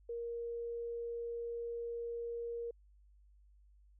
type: tone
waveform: sine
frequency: 469.4 Hz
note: A#4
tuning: 12 cents sharp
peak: -38 dBFS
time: 0.09-2.71 s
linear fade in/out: 5 ms
effects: added 50 Hz sine -61 dBFS peak until 3.99 s